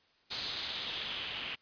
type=noise with low-pass filter sweep; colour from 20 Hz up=white; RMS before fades=-39 dBFS; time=0.3-1.56 s; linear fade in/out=20 ms; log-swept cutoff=4300 to 2800 Hz; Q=4; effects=white hiss -68 dBFS RMS until 1.61 s + resampled to 11025 Hz